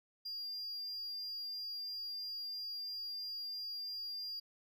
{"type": "tone", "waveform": "triangle", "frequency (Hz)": 4801, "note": "D8", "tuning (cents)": 37, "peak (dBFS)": -39, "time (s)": [0.25, 4.4], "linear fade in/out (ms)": 10, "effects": []}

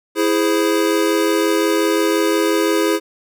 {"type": "chord", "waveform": "square", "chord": "E augmented", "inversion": "none", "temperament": "equal with one note detuned", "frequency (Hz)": [329.6, 415.3, 519.3], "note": ["E4", "G#4", "B#4"], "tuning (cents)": [0, 0, -13], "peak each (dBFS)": [-18, -19, -23], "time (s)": [0.15, 3], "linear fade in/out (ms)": 50, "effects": []}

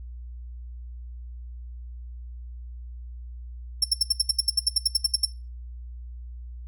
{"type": "tone bursts", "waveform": "30% pulse", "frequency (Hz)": 5400, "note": "E8", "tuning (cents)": 41, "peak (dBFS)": -13, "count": 16, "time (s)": [3.82, 5.252], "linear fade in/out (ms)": 5, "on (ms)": 22, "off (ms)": 72, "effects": ["noise-tail reverb RT60 0.3 s tail -19 dB re dry", "added 60 Hz sine -36 dBFS peak until 6.67 s"]}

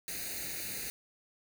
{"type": "noise with comb filter", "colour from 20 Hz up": "white", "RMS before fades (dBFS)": -39, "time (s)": [0.08, 0.9], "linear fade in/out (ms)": 0, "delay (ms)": 0.46, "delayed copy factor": 0.85, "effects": []}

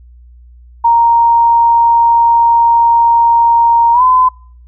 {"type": "tone with pitch glide", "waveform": "sine", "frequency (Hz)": [932.3, 1016.7], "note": ["A#5", "B5"], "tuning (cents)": [0, 50], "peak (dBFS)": -5, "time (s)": [0.84, 4.29], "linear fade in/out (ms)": 10, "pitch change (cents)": 150, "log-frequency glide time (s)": [3.93, 4.02], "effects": ["noise-tail reverb RT60 0.5 s tail -26 dB re dry", "added 60 Hz sine -36 dBFS peak until 4.67 s"]}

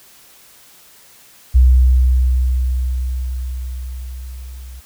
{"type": "tone with level ramp", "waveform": "sine", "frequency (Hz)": 63.3, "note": "B1", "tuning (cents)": 43, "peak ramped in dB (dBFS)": [-5, -31], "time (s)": [1.54, 4.81], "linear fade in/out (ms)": 20, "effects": ["white hiss -46 dBFS RMS until 4.85 s"]}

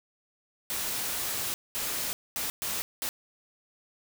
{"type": "noise bursts at uneven times", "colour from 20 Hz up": "white", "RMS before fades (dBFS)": -32, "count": 5, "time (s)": [[0.7, 1.54], [1.75, 2.13], [2.36, 2.5], [2.62, 2.82], [3.02, 3.09]], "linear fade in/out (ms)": 0, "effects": []}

